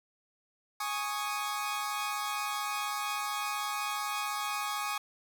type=chord; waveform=sawtooth; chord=Ab suspended fourth; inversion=none; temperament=equal; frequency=830.6 / 1108.7 / 1244.5 Hz; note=Ab5 / Db6 / Eb6; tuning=0 / 0 / 0 cents; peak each=-33 dBFS; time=0.8-4.98 s; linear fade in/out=5 ms; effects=none